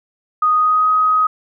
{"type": "tone with pitch glide", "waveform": "sine", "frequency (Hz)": [1242, 1259.3], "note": ["D#6", "D#6"], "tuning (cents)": [-3, 20], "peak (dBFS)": -11, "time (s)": [0.42, 1.27], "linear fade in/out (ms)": 5, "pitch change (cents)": 23, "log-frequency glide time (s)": [0.55, 0.9], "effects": []}